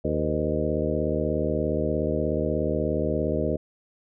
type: harmonic tone with a mistuned harmonic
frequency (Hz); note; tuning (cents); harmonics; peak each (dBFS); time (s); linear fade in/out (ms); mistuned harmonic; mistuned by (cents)
76.8; D#2; -22; 1 / 2 / 3 / 4 / 5 / 6 / 7 / 8; -31 / -31 / -31 / -31 / -31 / -31 / -31 / -31; 0.04-3.57; 10; 7; -68
effects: none